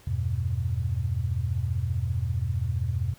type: chord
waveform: sine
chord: E minor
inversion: none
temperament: equal with one note detuned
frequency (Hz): 82.79 / 98 / 123.47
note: E2 / G2 / B2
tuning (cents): +8 / 0 / 0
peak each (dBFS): -29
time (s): 0.07-3.14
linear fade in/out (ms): 5
effects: pink hiss -55 dBFS RMS until 3.18 s